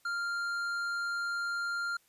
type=tone with tanh clipping; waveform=sine; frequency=1395 Hz; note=F6; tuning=2 cents flat; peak=-33 dBFS; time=0.05-1.97 s; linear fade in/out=5 ms; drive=10 dB; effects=white hiss -68 dBFS RMS until 2.08 s + resampled to 32000 Hz

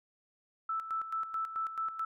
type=tone with tremolo; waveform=sine; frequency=1318.5 Hz; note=E6; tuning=in tune; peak=-31 dBFS; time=0.69-2.05 s; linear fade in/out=5 ms; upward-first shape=square; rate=4.6 Hz; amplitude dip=65%; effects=none

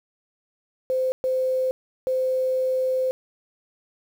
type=tone bursts at uneven times; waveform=sine; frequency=517 Hz; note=C5; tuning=21 cents flat; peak=-20 dBFS; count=3; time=0.9-1.12 / 1.24-1.71 / 2.07-3.11 s; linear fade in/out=0 ms; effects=8-bit

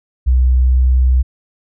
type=tone with pitch glide; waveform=sine; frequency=63.2 to 63.6 Hz; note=B1 to C2; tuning=+41 to -48 cents; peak=-8 dBFS; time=0.26-1.23 s; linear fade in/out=20 ms; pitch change=+11 cents; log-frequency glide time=0.56-0.79 s; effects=none

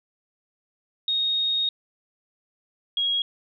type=tone pair in turn; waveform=sine; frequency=3729 / 3297 Hz; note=A#7 / G#7; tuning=0 / -13 cents; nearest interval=major second; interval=213 cents; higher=first; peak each=-21 / -21 dBFS; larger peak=neither; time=1.08-1.69 / 2.97-3.22 s; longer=first; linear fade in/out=2 ms; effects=none

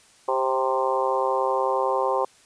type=harmonic tone with a mistuned harmonic; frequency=130.81 Hz; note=C3; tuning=in tune; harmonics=3 / 4 / 5 / 6 / 7 / 8 / 9; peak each=-28 / -25 / -36 / -28 / -28 / -27 / -40 dBFS; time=0.28-2.25 s; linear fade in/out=5 ms; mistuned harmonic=4; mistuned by=+17 cents; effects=white hiss -55 dBFS RMS until 2.45 s + resampled to 22050 Hz

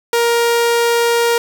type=tone; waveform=sawtooth; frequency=469.6 Hz; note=A#4; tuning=13 cents sharp; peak=-8 dBFS; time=0.13-1.38 s; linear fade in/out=2 ms; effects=none

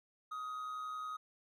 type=tone with amplitude modulation; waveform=triangle; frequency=1255 Hz; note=D#6; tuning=15 cents sharp; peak=-36 dBFS; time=0.31-1.17 s; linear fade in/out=10 ms; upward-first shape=sine; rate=131 Hz; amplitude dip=40%; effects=none

